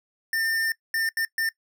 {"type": "tone bursts at uneven times", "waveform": "square", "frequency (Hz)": 1803, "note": "A6", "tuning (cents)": 42, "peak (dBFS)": -24, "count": 4, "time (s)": [[0.33, 0.72], [0.94, 1.09], [1.17, 1.25], [1.38, 1.49]], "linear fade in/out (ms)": 2, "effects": ["noise-tail reverb RT60 0.1 s tail -21 dB re dry"]}